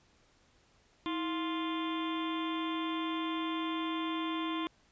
harmonic tone with a mistuned harmonic, 349.2 Hz, F4, in tune, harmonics 1 / 2 / 3 / 4 / 5 / 6 / 7 / 8 / 9 / 10, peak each -34 / -48 / -38 / -50 / -52 / -48 / -49 / -52 / -47 / -45 dBFS, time 1.06-4.67 s, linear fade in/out 0 ms, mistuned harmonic 1, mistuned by -140 cents, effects pink hiss -67 dBFS RMS until 4.91 s + resampled to 16000 Hz

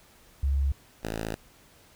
sine / 5% pulse tone pair in turn, 69 / 54.77 Hz, C#2 / A1, -7 / -7 cents, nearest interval major third, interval 400 cents, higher first, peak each -22 / -20 dBFS, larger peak second, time 0.43-0.72 / 1.03-1.35 s, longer second, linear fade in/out 5 ms, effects pink hiss -57 dBFS RMS until 1.95 s

